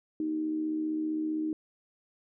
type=tone with amplitude modulation; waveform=sine; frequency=311.1 Hz; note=D#4; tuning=in tune; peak=-26 dBFS; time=0.2-1.53 s; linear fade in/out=2 ms; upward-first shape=sine; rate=75.4 Hz; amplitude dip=50%; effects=none